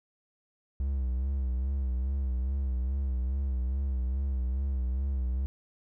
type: tone with vibrato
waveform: triangle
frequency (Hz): 65.41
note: C2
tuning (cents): 0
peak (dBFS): -25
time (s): 0.8-5.46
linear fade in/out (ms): 0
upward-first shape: sine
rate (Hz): 2.4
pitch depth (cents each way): 89
effects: none